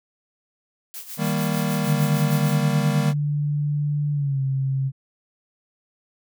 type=noise with tremolo; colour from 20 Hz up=blue; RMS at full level=-34 dBFS; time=0.94-2.57 s; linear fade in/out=0 ms; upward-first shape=sine; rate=6.6 Hz; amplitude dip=70%
type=chord; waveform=square; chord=Eb major; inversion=none; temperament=equal with one note detuned; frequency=156.28 / 196 / 233.1 Hz; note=Eb3 / G3 / Bb3; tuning=+8 / 0 / 0 cents; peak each=-25 / -26 / -28 dBFS; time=1.17-3.14 s; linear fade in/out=50 ms
type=tone with pitch glide; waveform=sine; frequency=146.83 to 134.64 Hz; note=D3 to C3; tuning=0 to +50 cents; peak=-20 dBFS; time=1.83-4.92 s; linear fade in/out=50 ms; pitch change=-150 cents; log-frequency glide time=4.12-4.41 s
effects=none